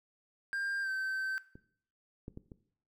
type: tone with pitch glide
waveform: triangle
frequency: 1597 to 1546.2 Hz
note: G6 to G6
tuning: +32 to -24 cents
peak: -31 dBFS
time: 0.53-1.38 s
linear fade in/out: 0 ms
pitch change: -56 cents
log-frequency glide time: 0.82-0.89 s
type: clicks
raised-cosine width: 3 ms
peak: -37 / -29 / -31 / -35 dBFS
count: 4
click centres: 1.555 / 2.281 / 2.374 / 2.518 s
effects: noise-tail reverb RT60 0.6 s tail -17 dB re dry